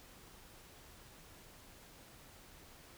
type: silence
effects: pink hiss -58 dBFS RMS until 2.97 s